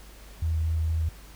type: tone with vibrato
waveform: sine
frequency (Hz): 80.5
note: E2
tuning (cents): -41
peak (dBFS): -23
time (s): 0.42-1.09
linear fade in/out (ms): 5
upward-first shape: square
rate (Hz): 4.3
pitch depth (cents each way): 9
effects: added 50 Hz sine -46 dBFS peak until 1.35 s + pink hiss -51 dBFS RMS until 1.35 s